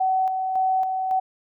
sine tone with tremolo, 755 Hz, F#5, 35 cents sharp, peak -18 dBFS, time 0-1.2 s, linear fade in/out 10 ms, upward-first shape square, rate 1.8 Hz, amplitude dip 40%, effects none

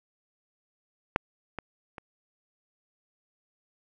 clicks, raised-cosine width 0.5 ms, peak -7 / -19 / -25 dBFS, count 3, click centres 1.161 / 1.587 / 1.982 s, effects none

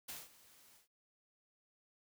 white noise with ADSR envelope, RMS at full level -45 dBFS, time 0.08-0.88 s, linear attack 12 ms, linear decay 190 ms, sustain -19 dB, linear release 130 ms, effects none

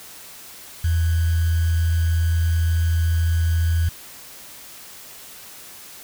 sine tone with sample-and-hold, 82.9 Hz, E2, 10 cents sharp, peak -16 dBFS, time 0.84-3.89 s, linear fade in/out 5 ms, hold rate 1575 Hz, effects white hiss -41 dBFS RMS until 6.03 s

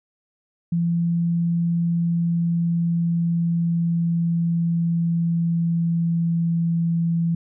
sine tone with pitch glide, 169.8 to 167.56 Hz, F3 to E3, -48 to +29 cents, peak -18 dBFS, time 0.72-7.35 s, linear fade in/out 5 ms, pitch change -23 cents, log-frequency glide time 1.63-6.76 s, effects none

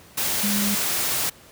sine tone in noise, 204 Hz, G#3, 31 cents flat, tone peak -23 dBFS, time 0.43-0.75 s, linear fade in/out 10 ms, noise white, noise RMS -24 dBFS, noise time 0.17-1.3 s, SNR -2 dB, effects pink hiss -49 dBFS RMS until 1.51 s + high-pass 60 Hz 12 dB/octave

